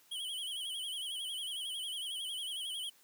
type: tone with vibrato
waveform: square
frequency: 3136 Hz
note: G7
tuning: in tune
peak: -38 dBFS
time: 0.11-2.9 s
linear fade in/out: 10 ms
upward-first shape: sine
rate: 11 Hz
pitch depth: 100 cents each way
effects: white hiss -65 dBFS RMS until 3.03 s + high-pass 150 Hz 12 dB/octave